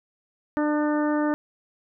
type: harmonic tone with a mistuned harmonic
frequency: 298.8 Hz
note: D4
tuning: 30 cents sharp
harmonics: 1 / 2 / 3 / 4 / 5 / 6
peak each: -22 / -28 / -32 / -34 / -36 / -38 dBFS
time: 0.57-1.34 s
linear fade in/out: 0 ms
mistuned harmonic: 4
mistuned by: +18 cents
effects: none